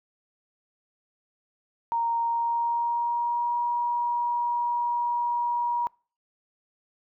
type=tone with pitch glide; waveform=sine; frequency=930 to 956.1 Hz; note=A#5 to A#5; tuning=-4 to +44 cents; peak=-23 dBFS; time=1.92-5.87 s; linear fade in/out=0 ms; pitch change=+48 cents; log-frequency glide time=2.2-3.59 s; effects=noise-tail reverb RT60 0.4 s tail -26 dB re dry